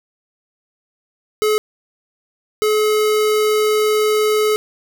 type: tone bursts at uneven times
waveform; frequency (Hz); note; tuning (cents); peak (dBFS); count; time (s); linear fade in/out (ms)
square; 427.1; G#4; +48; -14; 2; 1.42-1.58 / 2.62-4.56; 0
effects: none